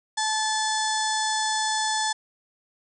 harmonic tone, 869 Hz, A5, 22 cents flat, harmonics 1 / 2 / 4 / 5 / 6 / 7 / 8 / 9 / 10, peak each -26 / -30 / -32 / -36 / -33 / -37 / -35 / -37 / -36 dBFS, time 0.17-2.13 s, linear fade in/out 10 ms, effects none

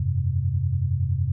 sine chord, F suspended second, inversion none, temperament equal, 87.31 / 98 / 130.81 Hz, F2 / G2 / C3, 0 / 0 / 0 cents, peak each -25 dBFS, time 0-1.32 s, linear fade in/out 5 ms, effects none

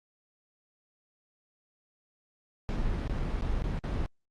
brown noise with dropouts, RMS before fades -30 dBFS, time 2.69-4.06 s, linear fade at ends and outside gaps 0 ms, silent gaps 3.076-3.097 / 3.411-3.422 / 3.621-3.641 / 3.789-3.839 s, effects low-pass 5000 Hz 12 dB/octave + Opus 48 kbps

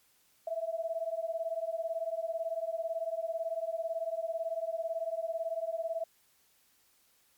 sine beating tone pair, 650 / 668 Hz, E5 / E5, -24 / +23 cents, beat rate 18 Hz, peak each -35 / -35 dBFS, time 0.47-6.04 s, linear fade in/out 5 ms, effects white hiss -68 dBFS RMS until 7.37 s + MP3 96 kbps

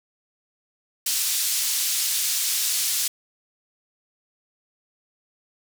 pink band-pass noise, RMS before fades -24 dBFS, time 1.06-3.08 s, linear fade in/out 5 ms, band 4700 to 16000 Hz, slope 12 dB/octave, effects none

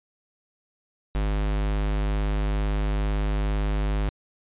square tone, 51.1 Hz, G#1, 27 cents flat, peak -23 dBFS, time 1.15-4.09 s, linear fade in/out 0 ms, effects resampled to 8000 Hz

